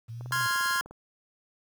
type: linear two-way sweep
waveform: sine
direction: up then down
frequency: 112 to 130.81 to 112 Hz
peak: -36 dBFS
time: 0.08-0.48 s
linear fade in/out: 20 ms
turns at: 0.39 s
type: click train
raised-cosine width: 1 ms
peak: -32 dBFS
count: 15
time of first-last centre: 0.21-0.91 s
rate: 20 Hz
type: chord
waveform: 45% pulse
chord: F minor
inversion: second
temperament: equal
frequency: 1046.5 / 1396.9 / 1661.2 Hz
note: C6 / F6 / Ab6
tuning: 0 / 0 / 0 cents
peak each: -30 dBFS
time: 0.32-0.81 s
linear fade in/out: 2 ms
effects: 10-bit